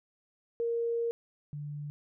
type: tone pair in turn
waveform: sine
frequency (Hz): 466.2 / 146.84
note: A#4 / D3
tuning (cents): 0 / 0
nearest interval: octave + minor sixth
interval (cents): 2000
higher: first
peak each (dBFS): -28 / -36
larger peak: first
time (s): 0.6-1.11 / 1.53-1.9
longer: first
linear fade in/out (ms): 0
effects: none

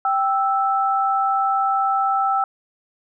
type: tone pair together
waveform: sine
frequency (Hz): 783 / 1318.7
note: G5 / E6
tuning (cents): -2 / 0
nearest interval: major sixth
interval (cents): 902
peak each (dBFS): -19 / -20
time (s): 0.05-2.44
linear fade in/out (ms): 2
effects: none

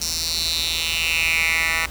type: tone with high-pass filter sweep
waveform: 10% pulse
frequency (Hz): 163.6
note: E3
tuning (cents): -13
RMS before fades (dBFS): -22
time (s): 0.01-1.86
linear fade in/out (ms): 5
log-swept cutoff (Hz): 5400 to 1700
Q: 4.2
effects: added 60 Hz sine -37 dBFS peak until 1.9 s + pink hiss -38 dBFS RMS until 1.9 s

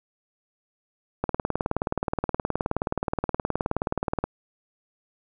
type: click train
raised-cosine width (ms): 1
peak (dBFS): -10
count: 58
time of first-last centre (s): 1.24-4.24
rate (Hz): 19
effects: none

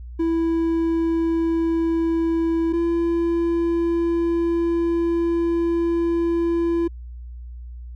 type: tone pair in turn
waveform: triangle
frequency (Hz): 330 / 337.7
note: E4 / E4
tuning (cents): +2 / +42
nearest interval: unison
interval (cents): 40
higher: second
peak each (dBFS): -16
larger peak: neither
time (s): 0.19-2.73 / 2.73-6.88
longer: second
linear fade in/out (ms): 10
effects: added 60 Hz sine -33 dBFS peak until 7.95 s

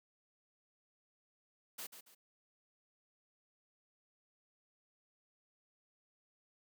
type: noise with echo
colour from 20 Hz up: white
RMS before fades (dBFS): -45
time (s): 1.78-1.87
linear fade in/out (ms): 10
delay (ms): 140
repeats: 2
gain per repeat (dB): -9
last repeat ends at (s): 2.15
effects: high-pass 200 Hz 12 dB/octave

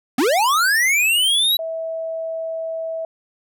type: linear sweep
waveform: square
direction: up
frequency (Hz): 225.2 to 3951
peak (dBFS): -15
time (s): 0.18-1.57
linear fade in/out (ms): 5
type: tone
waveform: sine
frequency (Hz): 651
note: E5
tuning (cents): -22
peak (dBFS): -23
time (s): 1.59-3.05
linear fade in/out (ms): 2
effects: none

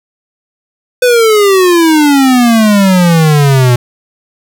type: exponential sweep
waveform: square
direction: down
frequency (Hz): 505 to 120.3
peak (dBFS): -5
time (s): 1.02-3.76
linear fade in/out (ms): 5
effects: none

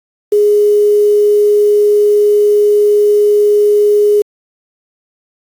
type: tone with quantisation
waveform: sine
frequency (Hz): 415.3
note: G#4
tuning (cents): 0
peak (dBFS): -6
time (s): 0.32-4.22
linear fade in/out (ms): 5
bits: 5
effects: AAC 64 kbps

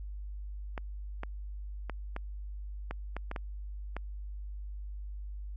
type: clicks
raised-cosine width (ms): 0.5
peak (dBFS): -22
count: 9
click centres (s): 0.778 / 1.234 / 1.897 / 2.164 / 2.91 / 3.166 / 3.314 / 3.362 / 3.966
effects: added 50 Hz sine -38 dBFS peak until 5.56 s

